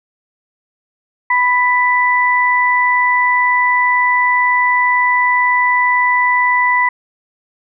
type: tone pair together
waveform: sine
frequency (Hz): 991 / 1982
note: B5 / B6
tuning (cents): +6 / +6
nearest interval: octave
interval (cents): 1200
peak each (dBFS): -13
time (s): 1.3-6.89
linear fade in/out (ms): 5
effects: none